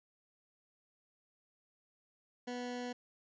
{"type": "tone", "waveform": "20% pulse", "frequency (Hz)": 245.8, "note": "B3", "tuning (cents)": -8, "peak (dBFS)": -34, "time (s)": [2.47, 2.93], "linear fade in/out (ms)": 10, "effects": ["resampled to 16000 Hz"]}